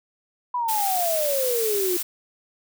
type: exponential sweep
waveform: sine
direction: down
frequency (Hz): 1000 to 349.2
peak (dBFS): -22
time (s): 0.54-1.97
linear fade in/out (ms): 5
type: noise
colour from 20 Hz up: blue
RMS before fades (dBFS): -27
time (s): 0.68-2.03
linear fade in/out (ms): 10
effects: none